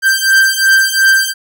45% pulse beating tone pair, 1568 / 1570.8 Hz, G6 / G6, 0 / +3 cents, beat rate 2.8 Hz, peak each -11 dBFS, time 0.02-1.34 s, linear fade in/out 50 ms, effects none

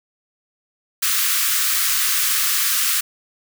white high-pass noise, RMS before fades -19 dBFS, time 1.02-3.01 s, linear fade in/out 10 ms, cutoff 1100 Hz, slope 96 dB/octave, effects none

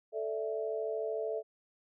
sine chord, A suspended fourth, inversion none, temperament just, 440 / 586.7 / 660 Hz, A4 / D5 / E5, 0 / -2 / +2 cents, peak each -35 / -40 / -37 dBFS, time 0.12-1.43 s, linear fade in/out 50 ms, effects none

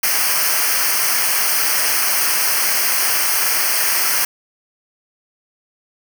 white noise with comb filter, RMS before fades -17 dBFS, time 0.03-4.25 s, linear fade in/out 5 ms, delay 0.27 ms, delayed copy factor -0.9, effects none

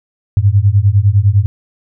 sine beating tone pair, 96 / 105.9 Hz, G2 / G#2, -36 / +34 cents, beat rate 9.9 Hz, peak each -10 dBFS, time 0.37-1.46 s, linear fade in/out 0 ms, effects none

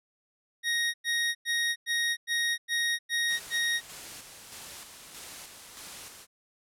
25% pulse tone bursts, 1873 Hz, A#6, 8 cents sharp, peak -22 dBFS, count 8, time 0.63-3.81 s, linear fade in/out 50 ms, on 310 ms, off 100 ms
white noise with tremolo, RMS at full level -42 dBFS, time 3.27-6.27 s, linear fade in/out 50 ms, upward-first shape square, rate 1.6 Hz, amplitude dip 40%
effects low-pass 11000 Hz 12 dB/octave

